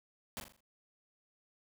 pink noise with echo, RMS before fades -41 dBFS, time 0.37-0.4 s, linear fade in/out 0 ms, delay 41 ms, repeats 5, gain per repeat -7 dB, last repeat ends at 0.605 s, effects none

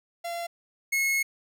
45% pulse tone pair in turn, 685 / 2175 Hz, F5 / C#7, -34 / -33 cents, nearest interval octave + minor sixth, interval 2001 cents, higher second, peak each -31 / -23 dBFS, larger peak second, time 0.24-0.47 / 0.92-1.23 s, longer second, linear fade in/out 10 ms, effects none

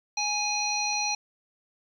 harmonic tone, 830.6 Hz, G#5, in tune, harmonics 1 / 3 / 5 / 7, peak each -31 / -31 / -31 / -31 dBFS, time 0.17-1.15 s, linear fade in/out 5 ms
clicks, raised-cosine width 0.2 ms, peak -40 / -32 dBFS, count 2, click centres 0.926 / 0.932 s
effects 10-bit

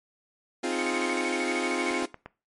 sawtooth chord, F minor seventh, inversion second, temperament equal, 261.6 / 311.1 / 349.2 / 415.3 Hz, C4 / Eb4 / F4 / Ab4, 0 / 0 / 0 / 0 cents, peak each -28 / -31 / -26 / -31 dBFS, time 0.63-2.06 s, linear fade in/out 10 ms
sine tone with tremolo, 2217 Hz, C#7, in tune, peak -29 dBFS, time 0.71-2.04 s, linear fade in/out 50 ms, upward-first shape square, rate 13 Hz, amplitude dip 80%
click train, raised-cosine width 0.5 ms, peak -24 dBFS, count 4, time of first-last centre 1.91-2.26 s, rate 8.57 Hz
effects noise-tail reverb RT60 0.3 s tail -19 dB re dry + MP3 48 kbps

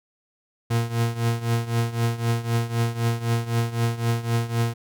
40% pulse tone with tremolo, 116.54 Hz, A#2, in tune, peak -17 dBFS, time 0.7-4.74 s, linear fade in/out 10 ms, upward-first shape triangle, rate 3.9 Hz, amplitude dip 85%, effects none

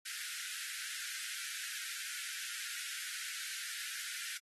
pink high-pass noise, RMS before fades -43 dBFS, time 0.05-4.38 s, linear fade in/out 10 ms, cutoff 1400 Hz, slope 96 dB/octave, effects AAC 32 kbps

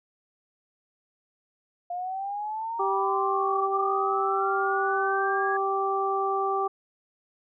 sine linear sweep, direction up, 698.5 to 1661.2 Hz, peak -29 dBFS, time 1.9-5.57 s, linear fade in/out 5 ms
harmonic tone, 390 Hz, G4, 9 cents flat, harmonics 1 / 2 / 3, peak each -28 / -28 / -28 dBFS, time 2.79-6.68 s, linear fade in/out 10 ms
effects none

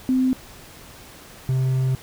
sine / triangle tone pair in turn, 258.1 / 130.55 Hz, C4 / C3, -23 / -3 cents, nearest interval octave, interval 1180 cents, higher first, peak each -16 dBFS, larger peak neither, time 0.09-0.33 / 1.49-1.95 s, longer second, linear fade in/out 0 ms, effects pink hiss -44 dBFS RMS until 2.02 s

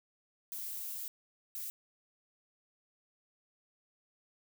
violet noise bursts at uneven times, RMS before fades -41 dBFS, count 2, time 0.52-1.08 / 1.55-1.7 s, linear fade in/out 0 ms, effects none

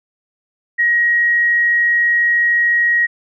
sine tone, 1893 Hz, A#6, 26 cents sharp, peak -11 dBFS, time 0.78-3.07 s, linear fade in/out 20 ms, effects none

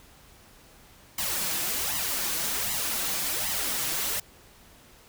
white noise with flanger, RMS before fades -29 dBFS, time 1.18-4.2 s, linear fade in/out 5 ms, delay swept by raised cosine 0.98 to 6.38 ms, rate 1.3 Hz, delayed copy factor +0.75, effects pink hiss -54 dBFS RMS until 5.08 s

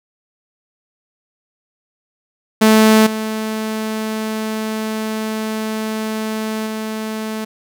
sawtooth tone with level steps, 218.3 Hz, A3, 13 cents flat, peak -4 / -16 / -18 dBFS, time 2.61-7.45 s, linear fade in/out 10 ms, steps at 3.06 / 6.66 s, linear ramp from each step 10 ms, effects none

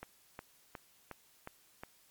click train, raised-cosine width 0.5 ms, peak -28 dBFS, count 6, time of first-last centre 0.03-1.835 s, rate 2.77 Hz, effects white hiss -66 dBFS RMS until 2.1 s + MP3 96 kbps

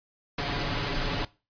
pink noise with comb filter, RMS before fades -29 dBFS, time 0.38-1.25 s, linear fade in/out 5 ms, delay 7 ms, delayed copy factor +0.6, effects noise-tail reverb RT60 0.3 s tail -20 dB re dry + resampled to 11025 Hz

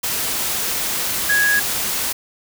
sine tone in noise, 1661.2 Hz, G#6, in tune, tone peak -14 dBFS, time 1.29-1.6 s, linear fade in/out 10 ms, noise white, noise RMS -22 dBFS, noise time 0.03-2.13 s, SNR +5 dB, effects none

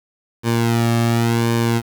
sawtooth tone with flanger, 116.54 Hz, A#2, in tune, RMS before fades -17 dBFS, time 0.43-1.82 s, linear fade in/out 50 ms, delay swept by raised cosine 1.5 to 2.04 ms, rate 0.9 Hz, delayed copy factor -0.8, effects 7-bit

